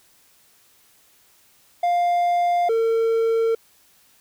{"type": "tone pair in turn", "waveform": "triangle", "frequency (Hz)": [701, 453.9], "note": ["F5", "A#4"], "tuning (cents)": [6, -46], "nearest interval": "minor sixth", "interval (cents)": 752, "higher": "first", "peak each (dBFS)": [-15, -15], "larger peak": "neither", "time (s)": [[1.83, 2.69], [2.69, 3.55]], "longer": "neither", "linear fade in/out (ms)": 5, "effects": ["white hiss -57 dBFS RMS until 4.2 s"]}